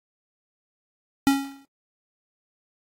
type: tone with exponential decay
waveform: square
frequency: 275.5 Hz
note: C#4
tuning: 11 cents flat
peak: -14 dBFS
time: 1.27-1.65 s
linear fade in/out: 0 ms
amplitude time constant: 81 ms
effects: AAC 48 kbps